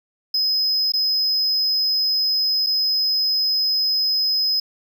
triangle tone with dropouts, 5070 Hz, D#8, 32 cents sharp, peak -16 dBFS, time 0.34-4.6 s, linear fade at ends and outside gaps 5 ms, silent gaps 0.921-0.936 / 2.664-2.668 s, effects none

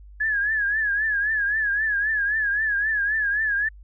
sine tone with vibrato, 1689 Hz, G#6, 29 cents sharp, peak -20 dBFS, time 0.2-3.69 s, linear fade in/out 10 ms, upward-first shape triangle, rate 3.8 Hz, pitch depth 110 cents each way, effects added 50 Hz sine -42 dBFS peak until 3.83 s

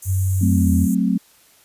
pink high-pass noise, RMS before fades -34 dBFS, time 0.02-0.95 s, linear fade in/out 5 ms, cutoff 6400 Hz, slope 96 dB/octave
sine tone with pitch glide, 93.9 to 85.12 Hz, F#2 to F2, +26 to -44 cents, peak -16 dBFS, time 0.05-0.88 s, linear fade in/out 50 ms, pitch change -170 cents, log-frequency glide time 0.48-0.7 s
sine chord, F# diminished, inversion none, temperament equal with one note detuned, 185.53 / 220 / 261.6 Hz, F#3 / A3 / C4, +5 / 0 / 0 cents, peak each -19 / -20 / -21 dBFS, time 0.41-1.18 s, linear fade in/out 10 ms
effects white hiss -53 dBFS RMS until 1.64 s + resampled to 32000 Hz

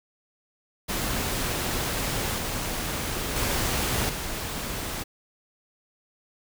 pink noise with level steps, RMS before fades -28 / -30 / -26 / -32 dBFS, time 0.88-5.04 s, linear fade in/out 20 ms, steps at 2.38 / 3.36 / 4.09 s, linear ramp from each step 5 ms, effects none

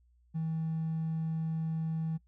triangle tone with hard clipping, 161 Hz, E3, 41 cents flat, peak -31 dBFS, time 0.34-2.18 s, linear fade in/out 20 ms, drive 4 dB, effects noise-tail reverb RT60 0.1 s tail -23 dB re dry + added 60 Hz sine -63 dBFS peak until 2.27 s

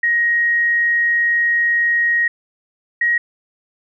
sine tone pair in turn, 1882 / 1892.4 Hz, A#6 / A#6, +16 / +26 cents, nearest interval unison, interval 10 cents, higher second, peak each -13 dBFS, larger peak neither, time 0.03-2.28 / 3.01-3.18 s, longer first, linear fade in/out 5 ms, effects none

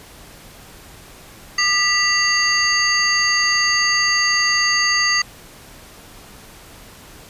sine tone cluster, 1207 / 1964 / 2756 / 4631 / 6430 Hz, D6 / B6 / F7 / D8 / G8, +47 / -10 / -24 / -25 / +43 cents, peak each -23 / -18 / -27 / -19 / -24 dBFS, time 1.58-5.22 s, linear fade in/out 5 ms, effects pink hiss -42 dBFS RMS until 7.29 s + resampled to 32000 Hz

